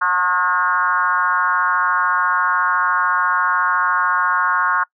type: tone with frequency modulation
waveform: sine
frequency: 1261 Hz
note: D#6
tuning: 23 cents sharp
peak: -14 dBFS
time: 0.01-4.84 s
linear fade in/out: 10 ms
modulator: 177 Hz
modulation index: 1.8
effects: noise-tail reverb RT60 0.1 s tail -25 dB re dry